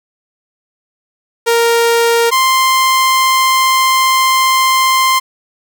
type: tone pair in turn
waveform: sawtooth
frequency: 465.7 / 1047.5 Hz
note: A#4 / C6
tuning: -2 / +2 cents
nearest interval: octave + major second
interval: 1404 cents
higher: second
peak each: -5 dBFS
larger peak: neither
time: 1.46-2.31 / 2.31-5.2 s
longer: second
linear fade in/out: 20 ms
effects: none